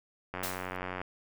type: click train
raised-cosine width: 0.5 ms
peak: -21 dBFS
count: 63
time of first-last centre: 0.34-1.015 s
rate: 91.8 Hz
type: noise with exponential decay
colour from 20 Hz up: white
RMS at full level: -33 dBFS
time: 0.43-0.77 s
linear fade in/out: 5 ms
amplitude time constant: 72 ms
effects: none